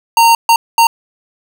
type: tone bursts at uneven times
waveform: square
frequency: 922 Hz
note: A#5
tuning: 19 cents flat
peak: -6 dBFS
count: 3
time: 0.17-0.35 / 0.49-0.56 / 0.78-0.87 s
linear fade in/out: 2 ms
effects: none